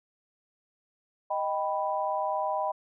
sine chord, Eb augmented, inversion none, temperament equal, 622.3 / 784 / 987.8 Hz, Eb5 / G5 / B5, 0 / 0 / 0 cents, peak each -31 dBFS, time 1.3-2.72 s, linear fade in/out 10 ms, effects none

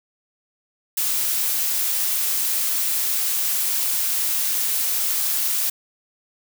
blue noise, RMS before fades -22 dBFS, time 0.97-5.7 s, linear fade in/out 5 ms, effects none

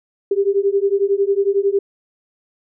sine beating tone pair, 392 / 403 Hz, G4 / G4, 0 / +48 cents, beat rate 11 Hz, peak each -17 dBFS, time 0.31-1.79 s, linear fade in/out 5 ms, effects none

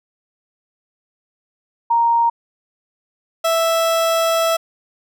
sine / 30% pulse tone pair in turn, 932.3 / 659.2 Hz, A#5 / E5, 0 / 0 cents, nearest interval tritone, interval 600 cents, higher first, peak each -12 dBFS, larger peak neither, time 1.9-2.3 / 3.44-4.57 s, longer second, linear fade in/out 10 ms, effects none

